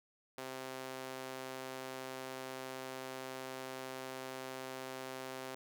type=tone with high-pass filter; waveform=sawtooth; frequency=130.81 Hz; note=C3; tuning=in tune; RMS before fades=-45 dBFS; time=0.38-5.55 s; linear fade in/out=0 ms; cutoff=420 Hz; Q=0.89; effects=none